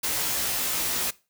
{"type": "noise with comb filter", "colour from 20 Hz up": "white", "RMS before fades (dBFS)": -27, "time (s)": [0.03, 1.11], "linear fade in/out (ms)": 10, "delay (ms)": 16, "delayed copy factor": 0.9, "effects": ["noise-tail reverb RT60 0.3 s tail -20 dB re dry"]}